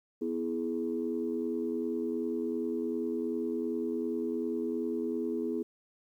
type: chord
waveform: sine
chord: E major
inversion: second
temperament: equal with one note detuned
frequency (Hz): 246.9 / 329.6 / 419.6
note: B3 / E4 / G#4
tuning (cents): 0 / 0 / +18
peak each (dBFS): -34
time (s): 0.21-5.63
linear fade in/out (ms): 10
effects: tanh soft clip ceiling -21 dBFS + 11-bit